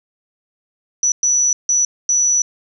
sine tone bursts at uneven times, 5920 Hz, F#8, in tune, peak -12 dBFS, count 4, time 1.03-1.12 / 1.23-1.53 / 1.69-1.85 / 2.09-2.42 s, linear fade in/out 2 ms, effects none

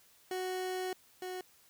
30% pulse tone pair in turn, 370 / 367.7 Hz, F#4 / F#4, 0 / -11 cents, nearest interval unison, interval 11 cents, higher first, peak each -32 / -36 dBFS, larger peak first, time 0.31-0.93 / 1.22-1.41 s, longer first, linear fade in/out 2 ms, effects white hiss -64 dBFS RMS until 1.69 s

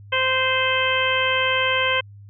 harmonic tone, 520 Hz, C5, 11 cents flat, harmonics 1 / 2 / 3 / 4 / 5 / 6, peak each -25 / -25 / -25 / -25 / -25 / -25 dBFS, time 0.12-2.01 s, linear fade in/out 10 ms, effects added 101 Hz sine -40 dBFS peak until 2.29 s

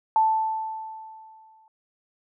sine tone with exponential decay, 880 Hz, A5, in tune, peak -15 dBFS, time 0.16-1.68 s, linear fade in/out 1 ms, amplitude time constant 330 ms, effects none

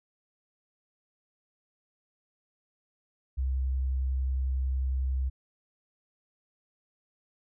sine tone with vibrato, 65.6 Hz, C2, 5 cents sharp, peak -25 dBFS, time 3.37-5.3 s, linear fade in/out 20 ms, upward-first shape sine, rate 11 Hz, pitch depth 8 cents each way, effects tanh soft clip ceiling -21 dBFS

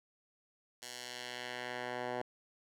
10% pulse tone with band-pass filter sweep, 123.5 Hz, B2, in tune, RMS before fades -42 dBFS, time 0.82-2.22 s, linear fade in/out 5 ms, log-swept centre 6600 to 830 Hz, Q 0.85, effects none

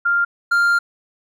sine / triangle tone pair in turn, 1396.9 / 1396.9 Hz, F6 / F6, 0 / 0 cents, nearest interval unison, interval 0 cents, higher neither, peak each -14 / -11 dBFS, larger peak second, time 0.05-0.25 / 0.51-0.79 s, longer second, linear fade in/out 10 ms, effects none

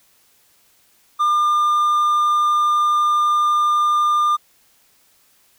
triangle tone, 1202 Hz, D6, 40 cents sharp, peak -12 dBFS, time 1.19-4.37 s, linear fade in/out 20 ms, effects white hiss -57 dBFS RMS until 5.58 s

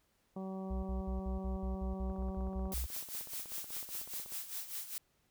harmonic tone, 190.3 Hz, F#3, 49 cents sharp, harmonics 1 / 2 / 3 / 4 / 5 / 6, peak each -40 / -47 / -49 / -51 / -57 / -57 dBFS, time 0.36-2.74 s, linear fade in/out 5 ms
sine tone bursts, 61.74 Hz, B1, in tune, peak -35 dBFS, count 12, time 0.7-2.865 s, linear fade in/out 10 ms, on 130 ms, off 55 ms
click train, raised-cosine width 1 ms, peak -40 dBFS, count 37, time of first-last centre 2.1-4.322 s, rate 16.2 Hz
blue noise with tremolo, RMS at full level -40 dBFS, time 2.72-4.98 s, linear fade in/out 0 ms, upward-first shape sine, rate 5 Hz, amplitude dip 70%
effects pink hiss -75 dBFS RMS until 5.3 s

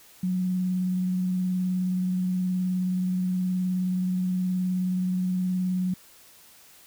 sine tone with vibrato, 183.4 Hz, F#3, 15 cents flat, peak -23 dBFS, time 0.23-5.94 s, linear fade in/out 5 ms, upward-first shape sine, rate 19 Hz, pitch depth 18 cents each way, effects white hiss -53 dBFS RMS until 6.86 s

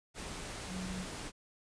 sine tone in noise, 185.1 Hz, F#3, 1 cent sharp, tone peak -39 dBFS, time 0.67-1.07 s, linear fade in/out 50 ms, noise pink, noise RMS -43 dBFS, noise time 0.14-1.32 s, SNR +1 dB, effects resampled to 22050 Hz

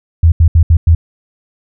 sine tone bursts at uneven times, 82.41 Hz, E2, in tune, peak -3 dBFS, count 5, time 0.23-0.32 / 0.4-0.48 / 0.55-0.63 / 0.7-0.77 / 0.87-0.95 s, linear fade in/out 5 ms, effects none

